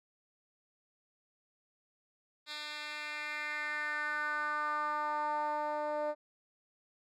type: tone with band-pass filter sweep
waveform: 10% pulse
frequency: 299.6 Hz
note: D4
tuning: 35 cents sharp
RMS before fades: -36 dBFS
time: 2.46-6.15 s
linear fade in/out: 50 ms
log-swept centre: 3500 to 620 Hz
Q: 3.3
effects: none